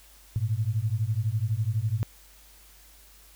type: beating tone pair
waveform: sine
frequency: 103.7 / 115.7 Hz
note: G#2 / A#2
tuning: -2 / -13 cents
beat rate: 12 Hz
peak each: -27 dBFS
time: 0.36-2.03 s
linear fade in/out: 0 ms
effects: added 50 Hz sine -55 dBFS peak until 3.35 s + white hiss -55 dBFS RMS until 3.35 s